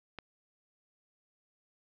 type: click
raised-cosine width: 0.3 ms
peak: -25 dBFS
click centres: 0.187 s
effects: low-pass 5000 Hz 12 dB/octave